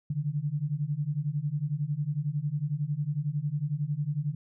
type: beating tone pair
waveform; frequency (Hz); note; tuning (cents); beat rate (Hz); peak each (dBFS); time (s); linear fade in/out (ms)
sine; 141.2 / 152.2; C#3 / D#3; +32 / -38; 11; -31 / -30; 0.1-4.35; 5
effects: none